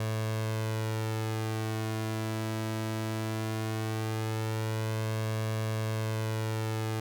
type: tone with flanger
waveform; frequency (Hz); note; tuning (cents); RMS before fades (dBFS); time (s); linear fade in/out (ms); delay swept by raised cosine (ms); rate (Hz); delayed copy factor
sawtooth; 110; A2; 0; -32; 0-7; 5; 1.8 to 3.1; 0.18; +0.55
effects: none